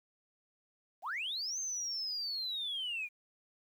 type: linear two-way sweep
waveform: sine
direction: up then down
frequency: 604 to 6360 to 2361 Hz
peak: -34 dBFS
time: 1.02-3.09 s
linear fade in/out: 50 ms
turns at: 1.59 s
effects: tanh soft clip ceiling -31 dBFS + 11-bit